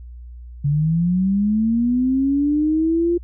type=linear sweep; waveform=sine; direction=up; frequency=139.8 to 349.2 Hz; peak=-15 dBFS; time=0.64-3.18 s; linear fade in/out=10 ms; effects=added 60 Hz sine -34 dBFS peak until 3.23 s